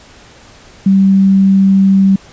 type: tone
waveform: sine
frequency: 193.8 Hz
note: G3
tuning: 20 cents flat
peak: -5 dBFS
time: 0.86-2.16 s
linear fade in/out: 5 ms
effects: pink hiss -40 dBFS RMS until 2.32 s + resampled to 16000 Hz